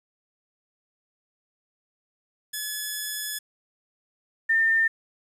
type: tone pair in turn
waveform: 5% pulse / sine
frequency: 1711 / 1806.1 Hz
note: A6 / A6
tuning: -49 / +45 cents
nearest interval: minor second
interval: 94 cents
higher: second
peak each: -18 dBFS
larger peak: neither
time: 2.53-3.39 / 4.49-4.88 s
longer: first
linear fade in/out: 10 ms
effects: resampled to 32000 Hz + 9-bit